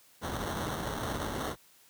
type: noise with sample-and-hold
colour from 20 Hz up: pink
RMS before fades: -34 dBFS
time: 0.21-1.56 s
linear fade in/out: 50 ms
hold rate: 2450 Hz
effects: white hiss -61 dBFS RMS until 1.89 s + high-pass 60 Hz 12 dB/octave